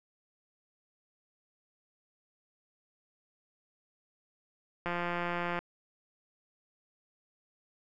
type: click train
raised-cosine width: 0.5 ms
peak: -19 dBFS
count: 128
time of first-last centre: 4.86-5.59 s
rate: 174 Hz
effects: none